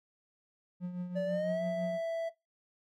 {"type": "tone with tremolo", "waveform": "triangle", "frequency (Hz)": 178.8, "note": "F3", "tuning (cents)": 41, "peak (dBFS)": -30, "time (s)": [0.8, 1.99], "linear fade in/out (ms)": 50, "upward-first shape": "triangle", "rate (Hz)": 6, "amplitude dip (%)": 60}
{"type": "tone with pitch glide", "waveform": "triangle", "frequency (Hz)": [579, 661.3], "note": ["D5", "E5"], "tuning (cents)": [-25, 5], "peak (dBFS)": -29, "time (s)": [1.15, 2.3], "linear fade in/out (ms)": 20, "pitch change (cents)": 230, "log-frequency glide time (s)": [1.25, 1.62]}
{"effects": ["noise-tail reverb RT60 0.2 s tail -20 dB re dry"]}